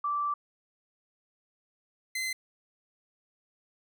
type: tone pair in turn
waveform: sine / sawtooth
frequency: 1167 / 2058 Hz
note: D6 / C7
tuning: -11 / -29 cents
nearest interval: minor seventh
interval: 982 cents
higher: second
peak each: -27 dBFS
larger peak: neither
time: 0.04-0.34 / 2.15-2.33 s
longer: first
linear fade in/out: 5 ms
effects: none